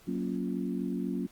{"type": "chord", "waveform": "sine", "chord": "Gb major seventh", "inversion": "none", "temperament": "equal", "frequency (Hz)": [185, 233.1, 277.2, 349.2], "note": ["Gb3", "Bb3", "Db4", "F4"], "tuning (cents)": [0, 0, 0, 0], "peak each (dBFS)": [-34, -35, -35, -39], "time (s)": [0.07, 1.27], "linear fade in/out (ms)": 10, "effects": ["pink hiss -59 dBFS RMS until 1.31 s", "Opus 48 kbps"]}